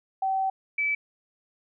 sine tone pair in turn, 768 / 2305 Hz, G5 / D7, -36 / -33 cents, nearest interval octave + perfect fifth, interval 1903 cents, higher second, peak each -23 dBFS, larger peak neither, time 0.22-0.5 / 0.78-0.95 s, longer first, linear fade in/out 5 ms, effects none

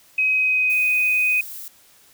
sine tone with pitch glide, 2532 to 2499 Hz, D#7 to D#7, +30 to +7 cents, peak -16 dBFS, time 0.18-1.41 s, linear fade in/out 5 ms, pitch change -23 cents, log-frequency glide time 0.3-0.85 s
violet noise, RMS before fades -35 dBFS, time 0.7-1.68 s, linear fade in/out 0 ms
effects white hiss -53 dBFS RMS until 2.13 s

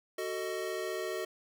square chord, D# diminished, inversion first, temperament just, 373.4 / 448 / 622.3 Hz, F#4 / A4 / D#5, +16 / +31 / 0 cents, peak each -38 / -40 / -40 dBFS, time 0.18-1.25 s, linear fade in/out 5 ms, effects none

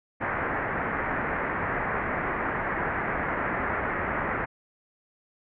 white low-pass noise, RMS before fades -29 dBFS, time 0.2-4.46 s, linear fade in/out 20 ms, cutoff 2000 Hz, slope 48 dB/octave, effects none

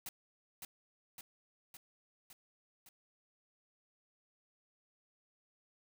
white noise with echo, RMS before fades -44 dBFS, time 0.06-0.09 s, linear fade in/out 2 ms, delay 560 ms, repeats 5, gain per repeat -3 dB, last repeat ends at 2.89 s, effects none

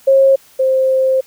sine tone pair in turn, 540 / 525.5 Hz, C#5 / C5, -45 / +7 cents, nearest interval unison, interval 48 cents, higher first, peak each -6 / -10 dBFS, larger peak first, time 0.07-0.36 / 0.59-1.21 s, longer second, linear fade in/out 10 ms, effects white hiss -47 dBFS RMS until 1.26 s

